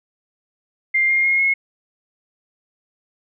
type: tone with pitch steps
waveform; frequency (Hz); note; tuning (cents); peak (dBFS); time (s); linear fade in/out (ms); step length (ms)
sine; 2100 / 2123 / 2147 / 2170; C7 / C7 / C7 / C#7; +6 / +25 / +44 / -37; -14; 0.94-1.54; 10; 150
effects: none